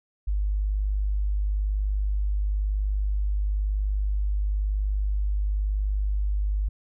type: tone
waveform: sine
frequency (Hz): 50.5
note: G#1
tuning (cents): -48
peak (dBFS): -22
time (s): 0.27-6.69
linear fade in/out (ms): 10
effects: none